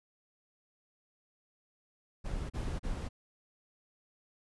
brown noise bursts, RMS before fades -36 dBFS, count 3, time 2.24-3.09 s, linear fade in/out 20 ms, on 260 ms, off 35 ms, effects resampled to 24000 Hz

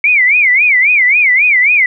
sine tone with vibrato, 2217 Hz, C#7, in tune, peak -6 dBFS, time 0.04-1.86 s, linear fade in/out 2 ms, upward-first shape sine, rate 3.7 Hz, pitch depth 210 cents each way, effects none

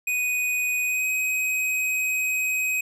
square tone with pitch glide, 2489 to 2522 Hz, D#7 to D#7, 0 to +23 cents, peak -23 dBFS, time 0.07-2.81 s, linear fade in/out 5 ms, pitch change +23 cents, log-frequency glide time 0.84-1.07 s, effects none

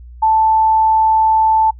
sine tone, 880 Hz, A5, in tune, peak -9 dBFS, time 0.22-1.71 s, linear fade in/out 10 ms, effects noise-tail reverb RT60 0.1 s tail -25 dB re dry + added 60 Hz sine -33 dBFS peak until 1.79 s

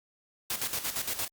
white noise with tremolo, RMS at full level -31 dBFS, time 0.5-1.28 s, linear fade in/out 2 ms, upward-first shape square, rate 8.7 Hz, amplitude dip 65%, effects Opus 48 kbps

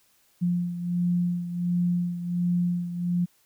sine beating tone pair, 175.4 / 176.8 Hz, F3 / F3, +8 / +22 cents, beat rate 1.4 Hz, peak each -24 / -30 dBFS, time 0.41-3.26 s, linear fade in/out 20 ms, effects white hiss -64 dBFS RMS until 3.45 s

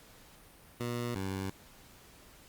15% pulse tone pair in turn, 120 / 96 Hz, B2 / G2, -49 / -36 cents, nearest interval major third, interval 387 cents, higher first, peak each -27 / -28 dBFS, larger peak first, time 0.8-1.15 / 1.15-1.5 s, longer neither, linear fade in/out 5 ms, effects pink hiss -57 dBFS RMS until 2.48 s + Opus 48 kbps

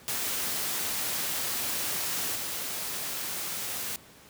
white noise with level steps, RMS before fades -31 / -34 dBFS, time 0.08-3.96 s, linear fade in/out 0 ms, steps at 2.35 s, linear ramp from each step 10 ms, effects pink hiss -53 dBFS RMS until 4.29 s + high-pass 80 Hz 12 dB/octave

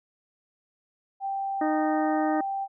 sine tone, 784 Hz, G5, in tune, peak -27 dBFS, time 1.2-2.68 s, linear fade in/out 50 ms
harmonic tone, 308.6 Hz, D#4, 14 cents flat, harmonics 1 / 2 / 3 / 4 / 5 / 6, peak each -25 / -30 / -38 / -36 / -41 / -39 dBFS, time 1.61-2.41 s, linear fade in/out 5 ms
effects none

